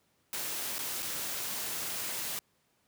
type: noise with dropouts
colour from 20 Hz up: white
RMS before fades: -36 dBFS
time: 0.33-2.39 s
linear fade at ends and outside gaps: 1 ms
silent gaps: 0.783-0.79 / 1.023-1.027 s
effects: pink hiss -72 dBFS RMS until 2.87 s + high-pass 100 Hz 12 dB/octave